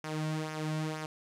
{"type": "tone with flanger", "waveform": "sawtooth", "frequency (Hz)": 155.56, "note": "D#3", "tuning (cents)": 0, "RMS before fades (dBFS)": -35, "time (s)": [0.04, 1.06], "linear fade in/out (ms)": 2, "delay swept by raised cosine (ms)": [0.24, 2.44], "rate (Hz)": 2.1, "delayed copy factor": -0.6, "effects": ["low-pass 9000 Hz 12 dB/octave", "11-bit"]}